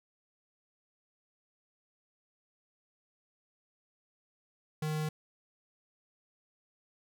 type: tone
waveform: square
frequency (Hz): 154.2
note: D#3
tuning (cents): -15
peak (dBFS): -32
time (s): 4.82-5.09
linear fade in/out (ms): 5
effects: none

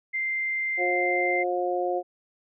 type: tone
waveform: sine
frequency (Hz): 2090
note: C7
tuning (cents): -2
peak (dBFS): -25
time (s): 0.13-1.44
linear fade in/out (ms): 20
type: harmonic tone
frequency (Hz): 178.6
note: F3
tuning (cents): +39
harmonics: 2 / 3 / 4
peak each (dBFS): -28 / -29 / -28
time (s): 0.77-2.03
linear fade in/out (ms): 50
effects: none

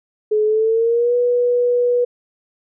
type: tone with pitch glide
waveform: sine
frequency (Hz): 426.8 to 487.4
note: G#4 to B4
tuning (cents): +47 to -23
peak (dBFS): -13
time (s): 0.31-2.05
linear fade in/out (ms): 10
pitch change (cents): +230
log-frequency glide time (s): 0.45-1.15
effects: none

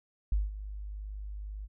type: tone with ADSR envelope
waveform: sine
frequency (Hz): 51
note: G#1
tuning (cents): -31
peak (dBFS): -23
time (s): 0.32-1.68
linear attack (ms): 3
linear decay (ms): 180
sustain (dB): -14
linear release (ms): 39
effects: none

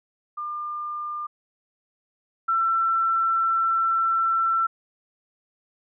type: tone pair in turn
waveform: sine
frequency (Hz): 1200 / 1342.7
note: D6 / E6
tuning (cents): +37 / +31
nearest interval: major second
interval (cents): 194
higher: second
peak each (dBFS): -28 / -19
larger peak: second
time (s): 0.37-1.27 / 2.48-4.67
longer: second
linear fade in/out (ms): 10
effects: none

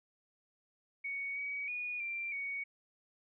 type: tone with pitch steps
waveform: sine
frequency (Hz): 2231 / 2264 / 2456 / 2362 / 2235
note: C#7 / C#7 / D#7 / D7 / C#7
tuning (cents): +11 / +36 / -23 / +9 / +14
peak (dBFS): -36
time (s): 1.04-2.64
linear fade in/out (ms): 10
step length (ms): 320
effects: none

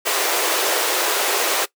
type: high-pass noise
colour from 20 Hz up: pink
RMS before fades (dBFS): -20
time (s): 0.05-1.66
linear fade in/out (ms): 20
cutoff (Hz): 360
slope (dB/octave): 48
effects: noise-tail reverb RT60 0.1 s tail -19 dB re dry

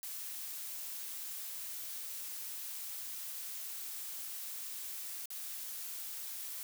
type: noise with dropouts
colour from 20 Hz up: blue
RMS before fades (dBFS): -43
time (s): 0.03-6.63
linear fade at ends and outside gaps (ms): 0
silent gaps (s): 5.257-5.304
effects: none

